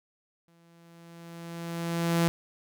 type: tone with exponential growth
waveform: sawtooth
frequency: 168.6 Hz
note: E3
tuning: 39 cents sharp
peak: -17 dBFS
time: 0.48-2.28 s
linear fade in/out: 0 ms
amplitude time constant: 390 ms
effects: none